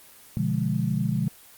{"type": "chord", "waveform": "sine", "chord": "B diminished seventh", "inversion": "none", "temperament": "equal", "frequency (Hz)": [123.47, 146.83, 174.61, 207.7], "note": ["B2", "D3", "F3", "Ab3"], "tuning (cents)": [0, 0, 0, 0], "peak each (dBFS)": -28, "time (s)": [0.37, 1.28], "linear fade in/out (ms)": 0, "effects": ["white hiss -50 dBFS RMS until 1.57 s", "Opus 24 kbps"]}